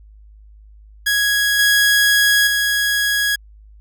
sawtooth tone with level steps, 1661.2 Hz, G#6, in tune, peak -11 / -8 / -12 dBFS, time 1.06-3.36 s, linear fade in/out 10 ms, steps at 1.59 / 2.47 s, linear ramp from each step 2 ms, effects added 52 Hz sine -41 dBFS peak until 3.8 s

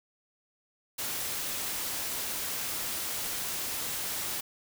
white noise, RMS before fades -34 dBFS, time 0.98-4.41 s, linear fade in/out 10 ms, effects none

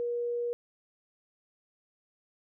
sine tone, 478 Hz, A#4, 43 cents sharp, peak -29 dBFS, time 0-0.53 s, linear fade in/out 0 ms, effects none

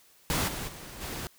pink noise with level steps, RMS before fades -28 / -36 / -44 / -37 dBFS, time 0.3-1.27 s, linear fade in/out 0 ms, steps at 0.47 / 0.67 / 1 s, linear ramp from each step 20 ms, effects white hiss -60 dBFS RMS until 1.38 s

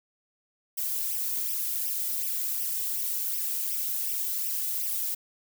violet noise with flanger, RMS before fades -30 dBFS, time 0.77-5.15 s, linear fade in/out 10 ms, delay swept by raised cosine 0.35 to 2.05 ms, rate 2.7 Hz, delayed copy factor +0.9, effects none

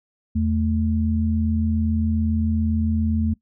sine tone pair together, 82.41 / 220 Hz, E2 / A3, 0 / 0 cents, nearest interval octave + perfect fourth, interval 1700 cents, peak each -21 dBFS, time 0.35-3.34 s, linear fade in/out 10 ms, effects noise-tail reverb RT60 0.1 s tail -20 dB re dry

